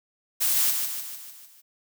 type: noise with echo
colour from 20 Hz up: blue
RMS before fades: -23 dBFS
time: 0.4-0.72 s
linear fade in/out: 20 ms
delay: 150 ms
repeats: 6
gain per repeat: -5 dB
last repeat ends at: 1.62 s
effects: none